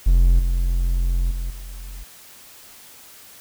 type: tone with level steps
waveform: triangle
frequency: 43.65 Hz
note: F1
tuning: in tune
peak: -9 / -15 / -21 / -30 dBFS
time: 0.06-2.04 s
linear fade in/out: 10 ms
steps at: 0.39 / 1.31 / 1.5 s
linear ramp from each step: 2 ms
effects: white hiss -45 dBFS RMS until 3.4 s